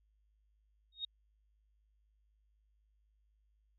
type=tone with exponential growth; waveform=sine; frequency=3729 Hz; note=A#7; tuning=in tune; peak=-33 dBFS; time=0.92-1.05 s; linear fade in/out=5 ms; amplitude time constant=27 ms; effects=added 52 Hz sine -70 dBFS peak until 3.78 s